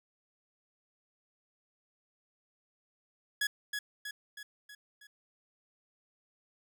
sawtooth tone with echo, 1680 Hz, G#6, 19 cents sharp, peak -25 dBFS, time 3.41-3.47 s, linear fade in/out 5 ms, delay 320 ms, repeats 5, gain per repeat -5 dB, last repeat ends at 5.07 s, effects none

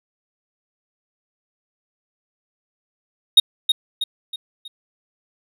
triangle tone with echo, 3729 Hz, A#7, in tune, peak -4 dBFS, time 3.37-3.4 s, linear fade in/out 5 ms, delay 320 ms, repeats 4, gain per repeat -7 dB, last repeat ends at 4.68 s, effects none

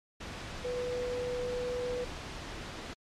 sine tone in noise, 493.9 Hz, B4, in tune, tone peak -32 dBFS, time 0.64-2.05 s, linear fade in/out 10 ms, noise pink, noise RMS -41 dBFS, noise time 0.2-2.94 s, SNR +6 dB, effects low-pass 5000 Hz 12 dB/octave + MP3 64 kbps

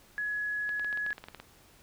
sine tone, 1686 Hz, G#6, 26 cents sharp, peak -30 dBFS, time 0.18-1.13 s, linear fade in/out 0 ms
clicks, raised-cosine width 0.3 ms, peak -27 dBFS, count 12, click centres 0.692 / 0.796 / 0.846 / 0.928 / 0.974 / 1.064 / 1.106 / 1.181 / 1.24 / 1.285 / 1.347 / 1.4 s
effects pink hiss -59 dBFS RMS until 1.82 s

